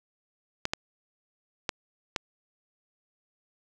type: clicks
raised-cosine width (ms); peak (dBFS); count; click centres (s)
0.2; -10; 4; 0.654 / 0.735 / 1.692 / 2.162
effects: none